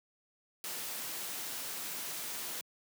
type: noise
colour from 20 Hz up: white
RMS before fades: -40 dBFS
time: 0.64-2.61 s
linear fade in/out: 0 ms
effects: high-pass 150 Hz 12 dB/octave